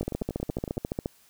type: two click trains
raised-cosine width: 2 ms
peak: -20 / -15 dBFS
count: 9 / 16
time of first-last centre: 0.03-0.771 / 0.01-1.059 s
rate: 10.8 / 14.3 Hz
effects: white hiss -60 dBFS RMS until 1.29 s